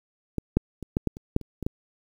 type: clicks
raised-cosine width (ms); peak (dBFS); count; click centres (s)
3; -14 / -6 / -22 / -10 / -11 / -26 / -7 / -28 / -19 / -13; 10; 0.383 / 0.57 / 0.827 / 0.969 / 1.073 / 1.169 / 1.364 / 1.413 / 1.627 / 1.665
effects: 8-bit